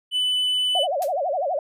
triangle tone, 2997 Hz, F#7, 22 cents sharp, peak -18 dBFS, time 0.11-0.87 s, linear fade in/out 50 ms
sine tone with vibrato, 641 Hz, E5, 49 cents flat, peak -21 dBFS, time 0.75-1.59 s, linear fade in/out 2 ms, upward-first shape sine, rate 12 Hz, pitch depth 280 cents each way
blue noise with exponential decay, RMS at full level -28 dBFS, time 1.02-1.14 s, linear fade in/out 1 ms, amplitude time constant 24 ms
effects resampled to 32000 Hz

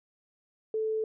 sine tone, 437.8 Hz, A4, 9 cents flat, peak -27 dBFS, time 0.74-1.04 s, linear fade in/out 2 ms, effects none

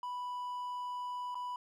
triangle tone with dropouts, 987.8 Hz, B5, in tune, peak -35 dBFS, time 0.03-1.56 s, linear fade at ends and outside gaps 2 ms, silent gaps 1.346-1.353 s, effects none

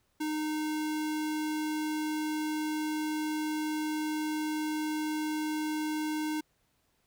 square tone, 307.4 Hz, D#4, 21 cents flat, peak -31 dBFS, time 0.2-6.41 s, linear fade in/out 10 ms, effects pink hiss -73 dBFS RMS until 7.06 s

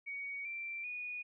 sine tone with pitch steps, 2245 / 2351 / 2462 Hz, C#7 / D7 / D#7, +21 / +1 / -19 cents, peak -39 dBFS, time 0.06-1.23 s, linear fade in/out 20 ms, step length 390 ms, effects none

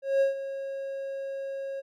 triangle tone with ADSR envelope, 545 Hz, C#5, 29 cents flat, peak -17 dBFS, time 0.02-1.82 s, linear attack 190 ms, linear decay 130 ms, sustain -13 dB, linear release 30 ms, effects none

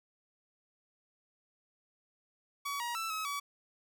sawtooth tone with pitch steps, 1133 / 951 / 1327 / 1282 / 1140 Hz, C#6 / A#5 / E6 / E6 / C#6, +37 / +34 / +11 / -49 / +48 cents, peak -31 dBFS, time 2.65-3.4 s, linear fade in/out 10 ms, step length 150 ms, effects none

